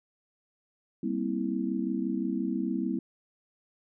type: chord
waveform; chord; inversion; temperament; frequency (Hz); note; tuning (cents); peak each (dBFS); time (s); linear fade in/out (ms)
sine; C dominant seventh; second; just; 196.22 / 235.5 / 261.6 / 327; G3 / Bb3 / C4 / E4; +2 / +18 / 0 / -14; -33; 1.03-2.99; 5
effects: none